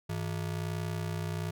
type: ring-modulated tone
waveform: square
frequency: 130.9 Hz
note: C3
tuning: 1 cent sharp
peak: -30 dBFS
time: 0.09-1.51 s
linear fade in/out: 10 ms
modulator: 30.6 Hz
effects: none